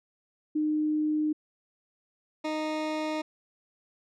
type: tone pair in turn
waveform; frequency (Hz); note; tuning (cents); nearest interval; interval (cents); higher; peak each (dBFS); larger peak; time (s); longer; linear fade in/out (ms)
sine / 20% pulse; 305.3 / 309.4; D#4 / D#4; -33 / -10; unison; 23; second; -24; neither; 0.55-1.33 / 2.44-3.22; neither; 10
effects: low-pass 5000 Hz 12 dB/octave